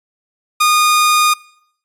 sawtooth tone, 1225 Hz, D#6, 27 cents flat, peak -6 dBFS, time 0.6-1.34 s, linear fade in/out 10 ms, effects noise-tail reverb RT60 0.7 s tail -24 dB re dry + resampled to 32000 Hz

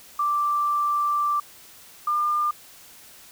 sine tone pair in turn, 1174.7 / 1201.5 Hz, D6 / D6, 0 / +39 cents, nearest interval unison, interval 39 cents, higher second, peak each -20 dBFS, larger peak neither, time 0.19-1.4 / 2.07-2.51 s, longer first, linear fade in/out 5 ms, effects white hiss -48 dBFS RMS until 3.31 s

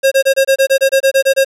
square tone bursts, 539 Hz, C#5, 49 cents flat, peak -8 dBFS, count 13, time 0.03-1.448 s, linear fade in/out 20 ms, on 86 ms, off 25 ms, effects resampled to 32000 Hz + 7-bit

